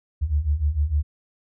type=beating tone pair; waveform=sine; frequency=70.3 / 76.9 Hz; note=C#2 / D#2; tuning=+25 / -20 cents; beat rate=6.6 Hz; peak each=-24 / -21 dBFS; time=0.21-1.03 s; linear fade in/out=20 ms; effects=none